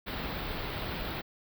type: band-stop noise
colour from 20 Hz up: pink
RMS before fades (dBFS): -36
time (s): 0.06-1.22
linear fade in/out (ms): 20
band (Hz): 4500 to 15000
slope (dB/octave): 48
effects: none